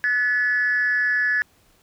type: tone with frequency modulation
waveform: sine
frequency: 1717 Hz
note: A6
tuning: 43 cents flat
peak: -17 dBFS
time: 0.04-1.42 s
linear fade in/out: 0 ms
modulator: 233 Hz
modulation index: 0.5
effects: tanh soft clip ceiling -13 dBFS + pink hiss -59 dBFS RMS until 1.82 s

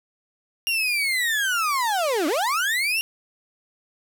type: linear two-way sweep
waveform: 35% pulse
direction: down then up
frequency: 2815 to 276.4 to 2815 Hz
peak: -19 dBFS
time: 0.67-3.01 s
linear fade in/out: 0 ms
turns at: 2.27 s
effects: none

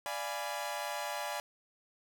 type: chord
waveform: sawtooth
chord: D diminished seventh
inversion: none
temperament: equal with one note detuned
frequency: 587.3 / 691.2 / 830.6 / 987.8 Hz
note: D5 / F5 / Ab5 / Cb6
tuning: 0 / -18 / 0 / 0 cents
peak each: -37 / -39 / -36 / -39 dBFS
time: 0.06-1.4 s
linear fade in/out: 0 ms
effects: none

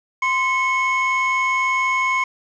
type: tone pair together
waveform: triangle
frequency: 1039 / 2196 Hz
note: C6 / C#7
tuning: -12 / -17 cents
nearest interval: octave + minor second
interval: 1295 cents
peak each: -18 dBFS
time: 0.22-2.24 s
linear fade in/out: 5 ms
effects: resampled to 16000 Hz + 7-bit

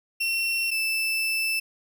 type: tone pair in turn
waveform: 35% pulse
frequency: 2717 / 2644 Hz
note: F7 / E7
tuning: -48 / +5 cents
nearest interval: unison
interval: 47 cents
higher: first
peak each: -22 dBFS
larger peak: neither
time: 0.2-0.71 / 0.71-1.6 s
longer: second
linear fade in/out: 10 ms
effects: none

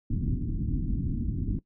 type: low-pass noise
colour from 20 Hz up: pink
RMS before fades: -29 dBFS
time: 0.1-1.59 s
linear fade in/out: 2 ms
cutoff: 300 Hz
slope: 48 dB/octave
effects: noise-tail reverb RT60 0.1 s tail -18 dB re dry

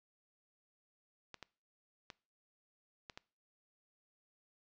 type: clicks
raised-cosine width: 0.2 ms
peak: -29 dBFS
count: 5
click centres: 1.343 / 1.427 / 2.102 / 3.098 / 3.175 s
effects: noise-tail reverb RT60 0.4 s tail -23 dB re dry + low-pass 6000 Hz 12 dB/octave

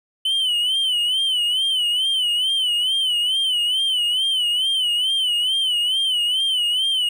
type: tone with vibrato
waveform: triangle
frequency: 3021 Hz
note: F#7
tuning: 35 cents sharp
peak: -16 dBFS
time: 0.25-7.09 s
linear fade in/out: 5 ms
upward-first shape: sine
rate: 2.3 Hz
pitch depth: 100 cents each way
effects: none

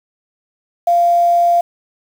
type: tone with quantisation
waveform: sine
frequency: 692 Hz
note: F5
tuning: 16 cents flat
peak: -9 dBFS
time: 0.87-1.61 s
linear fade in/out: 5 ms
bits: 6
effects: none

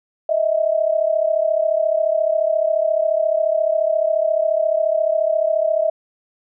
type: tone pair together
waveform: sine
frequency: 622.3 / 656.6 Hz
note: D#5 / E5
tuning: 0 / -7 cents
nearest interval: minor second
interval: 93 cents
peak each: -18 dBFS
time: 0.29-5.9 s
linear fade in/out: 5 ms
effects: none

